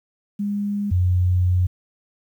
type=tone pair in turn; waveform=sine; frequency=203.8 / 90.39 Hz; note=G#3 / F#2; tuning=-32 / -40 cents; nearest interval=octave + major second; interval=1408 cents; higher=first; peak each=-21 / -15 dBFS; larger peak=second; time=0.39-0.91 / 0.91-1.67 s; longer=second; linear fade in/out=10 ms; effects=9-bit